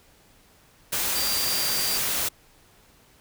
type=tone in noise; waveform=sine; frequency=4728 Hz; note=D8; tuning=11 cents sharp; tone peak=-28 dBFS; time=1.15-1.98 s; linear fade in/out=10 ms; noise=white; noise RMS=-26 dBFS; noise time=0.92-2.29 s; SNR=-5 dB; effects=pink hiss -57 dBFS RMS until 3.2 s